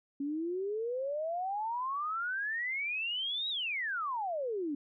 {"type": "exponential two-way sweep", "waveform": "sine", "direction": "up then down", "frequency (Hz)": [275, 3881, 275], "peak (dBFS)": -32, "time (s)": [0.2, 4.75], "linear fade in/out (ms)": 5, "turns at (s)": 3.49, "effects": []}